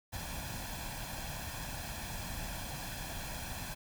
pink noise with comb filter, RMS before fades -41 dBFS, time 0.12-3.75 s, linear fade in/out 20 ms, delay 1.2 ms, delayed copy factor +0.65, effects none

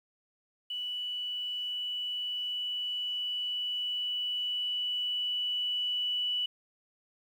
sine tone with level ramp, 2960 Hz, F#7, in tune, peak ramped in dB -33 to -28 dBFS, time 0.7-6.46 s, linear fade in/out 5 ms, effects 10-bit

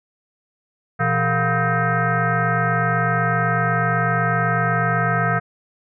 sine tone with frequency modulation, 698.5 Hz, F5, in tune, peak -16 dBFS, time 0.99-5.4 s, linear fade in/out 20 ms, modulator 289 Hz, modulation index 3.6, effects none

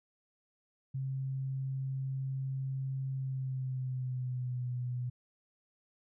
sine tone with pitch glide, 133.6 to 123.94 Hz, C3 to B2, +36 to +7 cents, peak -33 dBFS, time 0.94-5.1 s, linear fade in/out 10 ms, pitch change -129 cents, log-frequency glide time 3.12-4.69 s, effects none

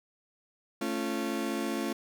35% pulse chord, A augmented, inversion none, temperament just, 220 / 275 / 343.8 Hz, A3 / C#4 / E#4, 0 / -14 / -27 cents, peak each -33 dBFS, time 0.81-1.93 s, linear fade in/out 5 ms, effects none

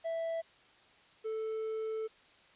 triangle tone pair in turn, 659.3 / 440 Hz, E5 / A4, 0 / 0 cents, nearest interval perfect fifth, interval 700 cents, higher first, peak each -31 / -32 dBFS, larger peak first, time 0.04-0.42 / 1.24-2.08 s, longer second, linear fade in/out 20 ms, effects white hiss -62 dBFS RMS until 2.55 s + resampled to 8000 Hz

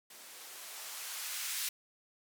violet noise with band-pass filter sweep, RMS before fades -42 dBFS, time 0.1-1.69 s, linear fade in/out 5 ms, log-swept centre 230 to 2000 Hz, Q 0.72, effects none

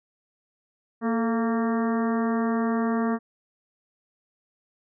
harmonic tone with a mistuned harmonic, 229.9 Hz, A#3, 24 cents flat, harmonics 1 / 2 / 3 / 4 / 5 / 6 / 7 / 8, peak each -23 / -30 / -33 / -37 / -34 / -40 / -41 / -41 dBFS, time 1.01-3.19 s, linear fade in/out 50 ms, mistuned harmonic 2, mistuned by -63 cents, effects none

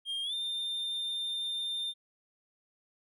triangle tone with pitch glide, 3213 to 3606 Hz, G7 to A7, +42 to +42 cents, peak -31 dBFS, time 0.05-1.94 s, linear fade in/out 50 ms, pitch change +200 cents, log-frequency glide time 0.23-0.34 s, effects none

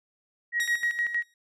sine tone with tremolo, 1899 Hz, A#6, 32 cents sharp, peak -23 dBFS, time 0.52-1.24 s, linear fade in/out 50 ms, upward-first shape square, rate 6.4 Hz, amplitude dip 65%
sawtooth tone with exponential decay, 1891 Hz, A#6, 24 cents sharp, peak -22 dBFS, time 0.6-1.34 s, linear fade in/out 2 ms, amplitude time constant 160 ms
effects low-pass 11000 Hz 12 dB/octave

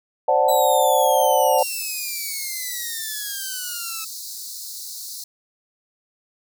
sine chord, D dominant seventh, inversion third, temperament equal, 523.3 / 587.3 / 740 / 880 Hz, C5 / D5 / F#5 / A5, 0 / 0 / 0 / 0 cents, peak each -20 dBFS, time 0.28-1.63 s, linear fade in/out 5 ms
5% pulse exponential sweep, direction down, 3973 to 1294 Hz, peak -18 dBFS, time 0.48-4.05 s, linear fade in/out 10 ms
pink high-pass noise, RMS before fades -34 dBFS, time 1.58-5.24 s, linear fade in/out 5 ms, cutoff 4000 Hz, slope 96 dB/octave
effects none

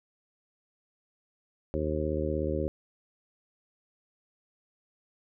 harmonic tone, 76.6 Hz, D#2, 27 cents flat, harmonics 1 / 2 / 3 / 4 / 5 / 6 / 7, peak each -33 / -37 / -38 / -35 / -34 / -38 / -34 dBFS, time 1.74-2.68 s, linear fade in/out 0 ms, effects none

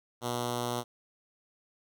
5% pulse tone with notch filter, 120.9 Hz, B2, 36 cents flat, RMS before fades -33 dBFS, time 0.21-0.84 s, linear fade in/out 50 ms, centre 1700 Hz, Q 1.6, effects none

